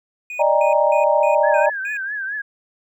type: tone bursts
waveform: triangle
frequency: 2471 Hz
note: D#7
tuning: 13 cents flat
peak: -26 dBFS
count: 6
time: 0.3-1.97 s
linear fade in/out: 2 ms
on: 120 ms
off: 190 ms
type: chord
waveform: sine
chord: Eb major seventh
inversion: third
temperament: equal with one note detuned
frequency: 587.3 / 622.3 / 802.8 / 932.3 Hz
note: D5 / Eb5 / G5 / Bb5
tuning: 0 / 0 / +41 / 0 cents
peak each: -17 / -18 / -22 / -19 dBFS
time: 0.39-1.7 s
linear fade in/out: 10 ms
type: tone with vibrato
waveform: sine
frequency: 1628 Hz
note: G#6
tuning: 35 cents flat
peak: -23 dBFS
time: 1.43-2.42 s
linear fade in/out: 10 ms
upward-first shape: triangle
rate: 4.6 Hz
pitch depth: 120 cents each way
effects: none